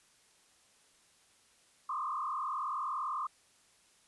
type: tone with frequency modulation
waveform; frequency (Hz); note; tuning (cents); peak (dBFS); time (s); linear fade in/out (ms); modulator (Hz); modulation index
sine; 1135; C#6; +41; -33; 1.89-3.27; 5; 40.8; 2.7
effects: white hiss -66 dBFS RMS until 4.07 s + resampled to 24000 Hz